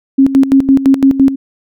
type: tone with tremolo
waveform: sine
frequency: 270.4 Hz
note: C#4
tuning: 43 cents flat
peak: -3 dBFS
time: 0.18-1.36 s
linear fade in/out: 10 ms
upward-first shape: square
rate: 5.9 Hz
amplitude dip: 75%
effects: none